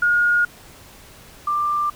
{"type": "tone pair in turn", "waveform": "sine", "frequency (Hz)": [1432, 1185.8], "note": ["F6", "D6"], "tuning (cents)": [43, 16], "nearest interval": "minor third", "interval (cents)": 327, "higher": "first", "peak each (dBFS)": [-14, -18], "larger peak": "first", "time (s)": [[0.02, 0.45], [1.47, 1.9]], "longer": "neither", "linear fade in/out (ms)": 5, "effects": ["pink hiss -45 dBFS RMS until 1.95 s"]}